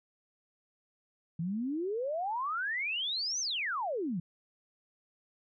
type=exponential two-way sweep; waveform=sine; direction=up then down; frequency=158.1 to 6350 to 158.1 Hz; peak=-31 dBFS; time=1.39-4.2 s; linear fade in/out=5 ms; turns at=3.4 s; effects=none